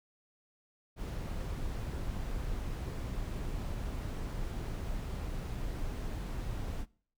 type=noise; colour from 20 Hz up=brown; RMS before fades=-37 dBFS; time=0.96-6.86 s; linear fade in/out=50 ms; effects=noise-tail reverb RT60 0.5 s tail -24 dB re dry